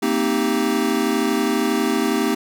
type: chord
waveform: square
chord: C minor seventh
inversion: third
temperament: equal with one note detuned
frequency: 229.2 / 261.6 / 311.1 / 392 Hz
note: Bb3 / C4 / Eb4 / G4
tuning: -29 / 0 / 0 / 0 cents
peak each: -24 dBFS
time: 0.02-2.35 s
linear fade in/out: 10 ms
effects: none